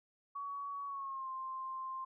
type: tone with pitch glide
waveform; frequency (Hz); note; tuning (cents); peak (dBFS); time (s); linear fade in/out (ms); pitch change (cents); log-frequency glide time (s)
sine; 1126 to 1050.6; C#6 to C6; +27 to +7; -39; 0.35-2.05; 10; -120; 0.86-1.29
effects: none